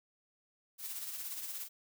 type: noise with tremolo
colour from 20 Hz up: blue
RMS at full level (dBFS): -40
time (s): 0.78-1.69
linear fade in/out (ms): 50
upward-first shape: sine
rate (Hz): 17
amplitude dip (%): 45
effects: none